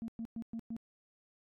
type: tone bursts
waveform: sine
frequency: 228 Hz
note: A#3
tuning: 38 cents flat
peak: -36 dBFS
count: 5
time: 0.02-0.765 s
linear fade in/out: 0 ms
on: 61 ms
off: 110 ms
effects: tanh soft clip ceiling -34 dBFS + AAC 64 kbps